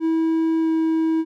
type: tone with pitch glide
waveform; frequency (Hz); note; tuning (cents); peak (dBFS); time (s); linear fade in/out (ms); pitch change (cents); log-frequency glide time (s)
triangle; 324.2 to 322.1; E4 to E4; -29 to -40; -15; 0-1.25; 50; -11; 0.6-0.69
effects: none